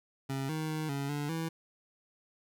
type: tone with pitch steps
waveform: 25% pulse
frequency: 135.6 / 156.8 / 155.9 / 139.7 / 145.8 / 163.3 Hz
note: C#3 / D#3 / D#3 / C#3 / D3 / E3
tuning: -38 / +14 / +4 / +14 / -12 / -16 cents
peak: -29 dBFS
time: 0.29-1.49 s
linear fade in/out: 10 ms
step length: 200 ms
effects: none